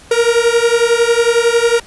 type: beating tone pair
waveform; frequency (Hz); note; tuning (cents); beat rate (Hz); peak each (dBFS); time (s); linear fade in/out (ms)
45% pulse; 463.5 / 474.5; A#4 / A#4; -10 / +31; 11; -13; 0.11-1.8; 5
effects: pink hiss -41 dBFS RMS until 1.86 s + resampled to 24000 Hz